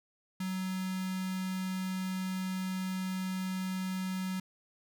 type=tone with notch filter; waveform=square; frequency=187.1 Hz; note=F#3; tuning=20 cents sharp; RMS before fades=-35 dBFS; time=0.4-4.4 s; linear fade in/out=5 ms; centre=520 Hz; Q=0.7; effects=none